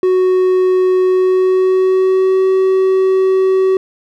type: tone with pitch glide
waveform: triangle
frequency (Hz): 370 to 378.9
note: F#4 to F#4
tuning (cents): 0 to +41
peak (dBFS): -7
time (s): 0.03-3.77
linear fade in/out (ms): 2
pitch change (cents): +41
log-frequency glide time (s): 1.03-2.47
effects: none